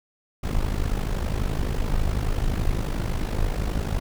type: noise with amplitude modulation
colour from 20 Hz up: brown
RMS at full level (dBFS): -21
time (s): 0.43-4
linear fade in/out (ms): 10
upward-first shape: sine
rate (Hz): 51.8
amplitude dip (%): 75
effects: none